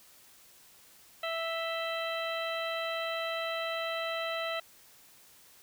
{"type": "harmonic tone with a mistuned harmonic", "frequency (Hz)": 659.3, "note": "E5", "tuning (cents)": 0, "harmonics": [1, 2, 3, 4, 5, 6], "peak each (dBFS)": [-35, -38, -40, -41, -42, -43], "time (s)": [1.23, 4.6], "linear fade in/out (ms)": 5, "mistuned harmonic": 5, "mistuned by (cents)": -81, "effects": ["white hiss -58 dBFS RMS until 5.62 s"]}